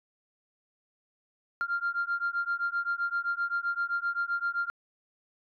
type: beating tone pair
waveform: sine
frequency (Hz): 1390 / 1397.7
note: F6 / F6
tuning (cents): -9 / +1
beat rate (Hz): 7.7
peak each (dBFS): -30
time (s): 1.61-4.7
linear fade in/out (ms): 0
effects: tanh soft clip ceiling -22 dBFS